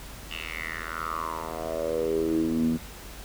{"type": "tone with band-pass filter sweep", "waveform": "10% pulse", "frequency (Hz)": 81, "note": "E2", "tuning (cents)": -30, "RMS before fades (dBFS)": -29, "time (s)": [0.3, 2.78], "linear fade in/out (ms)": 20, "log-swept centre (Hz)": [2900, 210], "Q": 6.2, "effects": ["added 50 Hz sine -44 dBFS peak until 3.24 s", "pink hiss -44 dBFS RMS until 3.24 s"]}